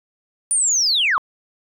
sine linear sweep, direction down, 9397 to 1000 Hz, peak -14 dBFS, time 0.51-1.18 s, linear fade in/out 0 ms, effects tanh soft clip ceiling -10 dBFS

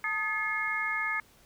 sine tone cluster, 889 / 1249 / 1717 / 2148 Hz, A5 / D#6 / A6 / C7, +18 / +6 / -43 / +45 cents, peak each -40 / -35 / -33 / -31 dBFS, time 0.04-1.2 s, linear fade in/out 2 ms, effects pink hiss -60 dBFS RMS until 1.45 s

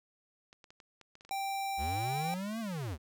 clicks, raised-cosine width 0.2 ms, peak -37 dBFS, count 9, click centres 0.529 / 0.642 / 0.705 / 0.802 / 1.013 / 1.154 / 1.209 / 1.25 / 1.292 s
square tone, 784 Hz, G5, in tune, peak -34 dBFS, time 1.31-2.34 s, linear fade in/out 0 ms
square linear two-way sweep, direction up then down, 62.5 to 232 to 65.6 Hz, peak -36 dBFS, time 1.77-2.98 s, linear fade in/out 50 ms, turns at 2.6 s
effects none

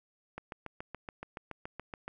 click train, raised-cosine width 0.5 ms, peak -25 dBFS, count 13, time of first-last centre 0.38-2.08 s, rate 7.06 Hz, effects none

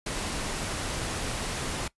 pink noise, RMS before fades -32 dBFS, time 0.06-1.88 s, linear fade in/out 5 ms, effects noise-tail reverb RT60 0.1 s tail -20 dB re dry + resampled to 24000 Hz

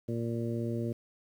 harmonic tone, 116.54 Hz, A#2, in tune, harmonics 1 / 2 / 3 / 4 / 5, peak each -34 / -35 / -37 / -41 / -43 dBFS, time 0.08-0.93 s, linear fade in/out 10 ms, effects 10-bit

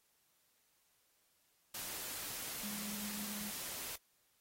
sine tone in noise, 207.7 Hz, G#3, in tune, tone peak -45 dBFS, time 2.63-3.5 s, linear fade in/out 5 ms, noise white, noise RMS -44 dBFS, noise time 1.74-3.96 s, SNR -4 dB, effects white hiss -75 dBFS RMS until 4.4 s + AAC 48 kbps

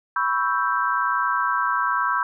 sine chord, C# half-diminished seventh, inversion third, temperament equal, 987.8 / 1108.7 / 1318.5 / 1568 Hz, B5 / C#6 / E6 / G6, 0 / 0 / 0 / 0 cents, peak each -25 dBFS, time 0.16-2.23 s, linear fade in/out 2 ms, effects none

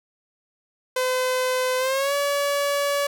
sawtooth tone with pitch glide, 510 to 569.2 Hz, C5 to C#5, -44 to +46 cents, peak -17 dBFS, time 0.96-3.07 s, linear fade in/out 5 ms, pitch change +190 cents, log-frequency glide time 1.78-2.14 s, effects none

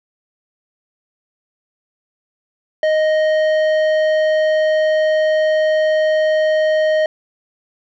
sine tone with tanh clipping, 622.3 Hz, D#5, in tune, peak -14 dBFS, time 2.83-7.06 s, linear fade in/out 2 ms, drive 11 dB, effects none

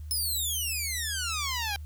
10% pulse exponential sweep, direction down, 5274 to 786 Hz, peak -21 dBFS, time 0.11-1.76 s, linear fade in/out 0 ms, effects added 76 Hz sine -37 dBFS peak until 1.85 s + white hiss -64 dBFS RMS until 1.85 s

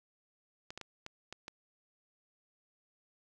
clicks, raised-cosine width 0.2 ms, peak -26 dBFS, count 6, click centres 0.705 / 0.776 / 0.813 / 1.064 / 1.326 / 1.481 s, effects none

